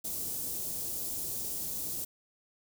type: band-stop noise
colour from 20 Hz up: white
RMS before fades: -36 dBFS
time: 0.04-2.05 s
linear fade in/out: 10 ms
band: 440 to 7000 Hz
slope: 12 dB/octave
effects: none